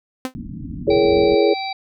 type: tone with exponential decay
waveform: sawtooth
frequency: 258.3 Hz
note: C4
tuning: 22 cents flat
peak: -15 dBFS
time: 0.25-0.34 s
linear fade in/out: 0 ms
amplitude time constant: 18 ms
type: low-pass noise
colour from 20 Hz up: white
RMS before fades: -30 dBFS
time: 0.35-1.35 s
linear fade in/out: 0 ms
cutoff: 300 Hz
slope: 96 dB/octave
type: chord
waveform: sine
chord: A# half-diminished seventh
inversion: second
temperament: just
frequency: 335.6 / 419.5 / 466.2 / 559.4 Hz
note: E4 / G#4 / A#4 / C#5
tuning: +31 / +17 / 0 / +16 cents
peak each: -19 / -15 / -21 / -19 dBFS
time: 0.87-1.54 s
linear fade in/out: 10 ms
type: harmonic tone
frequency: 775 Hz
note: G5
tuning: 20 cents flat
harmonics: 1 / 3 / 5 / 6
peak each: -25 / -30 / -32 / -33 dBFS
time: 0.9-1.73 s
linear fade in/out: 5 ms
effects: none